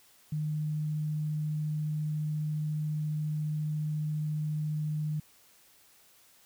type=tone; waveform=sine; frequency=152.4 Hz; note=D#3; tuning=36 cents flat; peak=-29 dBFS; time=0.32-5.2 s; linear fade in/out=5 ms; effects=white hiss -61 dBFS RMS until 6.45 s